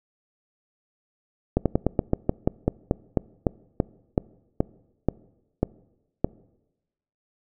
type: slowing click train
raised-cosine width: 2 ms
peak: -6 dBFS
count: 18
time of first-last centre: 1.57-6.245 s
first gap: 87 ms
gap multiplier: 1.13
effects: noise-tail reverb RT60 1.0 s tail -23 dB re dry